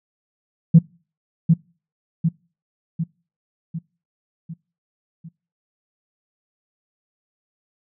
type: tone with echo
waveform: sine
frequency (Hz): 164.81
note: E3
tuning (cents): 0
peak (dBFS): -4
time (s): 0.74-0.79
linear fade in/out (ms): 10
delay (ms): 750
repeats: 6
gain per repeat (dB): -5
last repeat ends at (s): 5.29
effects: noise-tail reverb RT60 0.4 s tail -26 dB re dry + tanh soft clip ceiling -1 dBFS